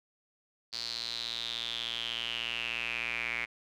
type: tone with band-pass filter sweep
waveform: square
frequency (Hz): 58.27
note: A#1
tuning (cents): 0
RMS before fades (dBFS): -36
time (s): 0.72-3.46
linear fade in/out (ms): 20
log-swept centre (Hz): 4500 to 2200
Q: 7.7
effects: none